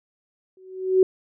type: tone with exponential growth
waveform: sine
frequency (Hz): 374.9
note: F#4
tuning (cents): +23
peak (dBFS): -10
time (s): 0.57-1.03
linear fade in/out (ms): 2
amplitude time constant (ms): 100
effects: none